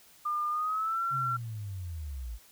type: tone with pitch glide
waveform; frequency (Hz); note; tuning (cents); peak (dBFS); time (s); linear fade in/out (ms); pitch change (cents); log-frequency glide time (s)
sine; 1205 to 1360.4; D6 to F6; +44 to -46; -28; 0.25-1.37; 10; +210; 0.5-1.02
type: linear sweep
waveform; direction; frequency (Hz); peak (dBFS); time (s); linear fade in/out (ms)
sine; down; 138.59 to 52.3; -35; 1.1-2.39; 50
effects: white hiss -58 dBFS RMS until 2.51 s